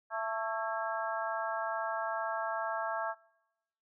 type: harmonic tone with a mistuned harmonic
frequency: 222.2 Hz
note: A3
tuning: 17 cents sharp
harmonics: 3 / 4 / 5 / 6 / 7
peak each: -37 / -38 / -39 / -40 / -40 dBFS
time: 0.1-3.15 s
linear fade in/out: 50 ms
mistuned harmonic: 7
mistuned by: +77 cents
effects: noise-tail reverb RT60 1.0 s tail -25 dB re dry